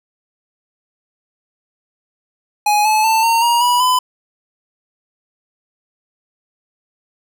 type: tone with pitch steps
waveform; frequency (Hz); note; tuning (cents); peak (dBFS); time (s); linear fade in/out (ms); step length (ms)
square; 835 / 861.5 / 888.7 / 916.9 / 946 / 975.9 / 1006.8; G#5 / A5 / A5 / A#5 / A#5 / B5 / B5; +9 / -37 / +17 / -29 / +25 / -21 / +33; -12; 2.66-3.99; 5; 190
effects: none